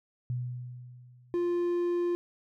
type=tone with exponential decay; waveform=sine; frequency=123.6 Hz; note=B2; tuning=2 cents sharp; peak=-28 dBFS; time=0.3-1.73 s; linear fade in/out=0 ms; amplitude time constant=310 ms
type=tone; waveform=triangle; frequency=349.2 Hz; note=F4; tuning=in tune; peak=-24 dBFS; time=1.34-2.15 s; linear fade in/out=0 ms
effects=none